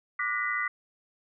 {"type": "tone cluster", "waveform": "sine", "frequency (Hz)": [1178, 1455, 1886, 1999], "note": ["D6", "F#6", "A#6", "B6"], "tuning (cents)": [5, -29, 20, 20], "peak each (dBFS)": [-33, -34, -35, -30], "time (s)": [0.19, 0.68], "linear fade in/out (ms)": 5, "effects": []}